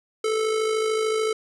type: tone with amplitude modulation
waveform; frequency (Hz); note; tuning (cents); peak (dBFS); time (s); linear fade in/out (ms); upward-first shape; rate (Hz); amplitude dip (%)
square; 437.9; A4; -8; -20; 0.24-1.33; 5; sine; 53.5; 45
effects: resampled to 24000 Hz